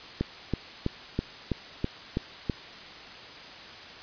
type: click train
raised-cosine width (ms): 3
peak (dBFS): -13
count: 8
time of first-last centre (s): 0.21-2.498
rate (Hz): 3.06
effects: white hiss -44 dBFS RMS until 4.02 s + resampled to 11025 Hz